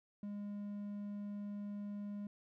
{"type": "tone", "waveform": "triangle", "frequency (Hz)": 204.6, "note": "G#3", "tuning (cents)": -26, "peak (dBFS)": -39, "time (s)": [0.23, 2.27], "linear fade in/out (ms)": 2, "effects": []}